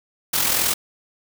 white noise with amplitude modulation, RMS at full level -18 dBFS, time 0.33-0.74 s, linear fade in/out 10 ms, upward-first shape sine, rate 42.5 Hz, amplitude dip 50%, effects none

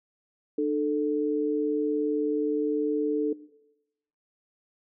sine tone pair together, 300.6 / 439.7 Hz, D4 / A4, +40 / -1 cents, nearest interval perfect fifth, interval 659 cents, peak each -26 dBFS, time 0.58-3.33 s, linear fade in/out 5 ms, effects noise-tail reverb RT60 0.9 s tail -19 dB re dry

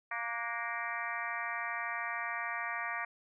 harmonic tone with a mistuned harmonic, 233.1 Hz, A#3, in tune, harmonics 3 / 4 / 5 / 6 / 7 / 8 / 9 / 10, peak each -44 / -44 / -41 / -45 / -45 / -39 / -45 / -44 dBFS, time 0.11-3.05 s, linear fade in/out 5 ms, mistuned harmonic 6, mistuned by +72 cents, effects none

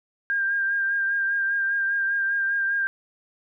sine tone with vibrato, 1599 Hz, G6, 34 cents sharp, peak -21 dBFS, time 0.3-2.87 s, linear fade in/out 0 ms, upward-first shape sine, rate 5 Hz, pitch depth 25 cents each way, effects none

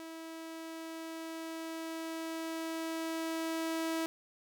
sawtooth tone with level ramp, 325.2 Hz, E4, 23 cents flat, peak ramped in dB -40 to -28 dBFS, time 0-4.06 s, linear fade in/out 0 ms, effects none

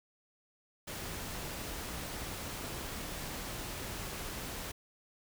pink noise, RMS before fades -41 dBFS, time 0.87-4.72 s, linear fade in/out 10 ms, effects none

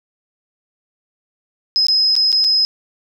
triangle tone with dropouts, 5090 Hz, D#8, 39 cents sharp, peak -8 dBFS, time 1.76-2.65 s, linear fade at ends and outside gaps 0 ms, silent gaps 1.868-1.884 / 2.154-2.164 / 2.319-2.327 / 2.442-2.446 s, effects tanh soft clip ceiling -10 dBFS + 8-bit

